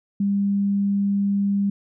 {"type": "tone", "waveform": "sine", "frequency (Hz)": 200, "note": "G3", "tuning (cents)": 35, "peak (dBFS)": -18, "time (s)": [0.2, 1.7], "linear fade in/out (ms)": 5, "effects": []}